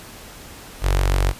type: tone with notch filter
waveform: sawtooth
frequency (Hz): 46.81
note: F#1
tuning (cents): +21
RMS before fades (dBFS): -18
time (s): 0.81-1.34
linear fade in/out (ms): 50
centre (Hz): 210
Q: 0.71
effects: pink hiss -40 dBFS RMS until 1.39 s + resampled to 32000 Hz